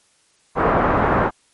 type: low-pass noise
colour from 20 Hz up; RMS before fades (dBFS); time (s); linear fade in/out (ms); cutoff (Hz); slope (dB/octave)
white; -17; 0.55-1.31; 50; 1300; 24
effects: white hiss -59 dBFS RMS until 1.53 s + MP3 48 kbps